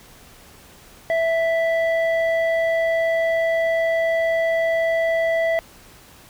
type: tone with low-pass filter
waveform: square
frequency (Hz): 659.3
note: E5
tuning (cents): 0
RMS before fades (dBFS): -20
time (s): 1.1-5.59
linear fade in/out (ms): 0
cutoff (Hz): 1700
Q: 2
effects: pink hiss -47 dBFS RMS until 6.29 s